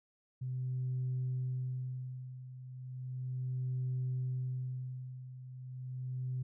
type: tone with tremolo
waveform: sine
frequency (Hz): 127.8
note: C3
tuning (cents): -40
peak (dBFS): -31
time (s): 0.41-6.43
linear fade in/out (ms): 10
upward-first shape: sine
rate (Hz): 0.35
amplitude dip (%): 80
effects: tanh soft clip ceiling -29 dBFS